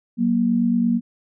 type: tone pair together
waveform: sine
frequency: 187.63 / 236.4 Hz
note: F#3 / A#3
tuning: +24 / +24 cents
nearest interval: major third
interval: 400 cents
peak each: -22 / -17 dBFS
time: 0.17-1.01 s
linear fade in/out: 50 ms
effects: none